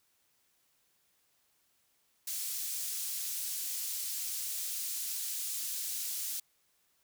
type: high-pass noise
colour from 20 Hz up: pink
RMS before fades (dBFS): -37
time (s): 2.27-6.4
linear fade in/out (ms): 5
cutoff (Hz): 6400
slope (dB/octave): 12
effects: white hiss -73 dBFS RMS until 7.03 s